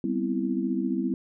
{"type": "chord", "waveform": "sine", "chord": "C major seventh", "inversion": "second", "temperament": "equal", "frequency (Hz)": [196, 246.9, 261.6, 329.6], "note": ["G3", "B3", "C4", "E4"], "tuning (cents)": [0, 0, 0, 0], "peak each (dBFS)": -30, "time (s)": [0.04, 1.14], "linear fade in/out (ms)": 2, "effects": []}